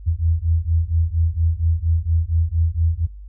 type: beating tone pair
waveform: sine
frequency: 80.5 / 84.8 Hz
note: E2 / E2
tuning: -41 / +50 cents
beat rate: 4.3 Hz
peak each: -19 / -19 dBFS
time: 0.06-3.07 s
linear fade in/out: 20 ms
effects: noise-tail reverb RT60 0.3 s tail -26 dB re dry + added 50 Hz sine -34 dBFS peak until 3.28 s